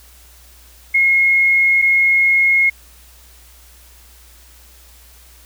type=tone pair in turn; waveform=sine; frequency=2158 / 2158 Hz; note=C#7 / C#7; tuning=-47 / -47 cents; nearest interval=unison; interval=0 cents; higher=neither; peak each=-10 / -10 dBFS; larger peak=neither; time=0.94-1.82 / 1.82-2.7 s; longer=neither; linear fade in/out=10 ms; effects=added 60 Hz sine -45 dBFS peak until 5.45 s + white hiss -47 dBFS RMS until 5.45 s